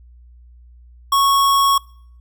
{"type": "tone", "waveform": "square", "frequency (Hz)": 1105, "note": "C#6", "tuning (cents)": -6, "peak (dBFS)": -13, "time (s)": [1.12, 1.78], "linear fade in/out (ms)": 5, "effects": ["noise-tail reverb RT60 0.7 s tail -26 dB re dry", "added 60 Hz sine -42 dBFS peak until 2.2 s"]}